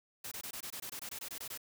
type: noise bursts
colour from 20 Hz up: white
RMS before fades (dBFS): -43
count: 14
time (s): 0.24-1.576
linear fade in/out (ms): 5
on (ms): 75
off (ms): 22
effects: none